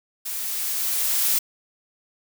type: noise with level ramp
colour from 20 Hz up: blue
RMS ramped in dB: -30 to -20 dBFS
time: 0.25-1.39 s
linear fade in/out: 10 ms
effects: none